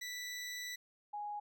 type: tone pair in turn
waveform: 20% pulse / sine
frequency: 1973 / 829.5 Hz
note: B6 / G#5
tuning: -2 / -2 cents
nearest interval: octave + minor third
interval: 1500 cents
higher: first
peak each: -36 / -39 dBFS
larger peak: first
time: 0.01-0.76 / 1.13-1.4 s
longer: first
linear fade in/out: 10 ms
effects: none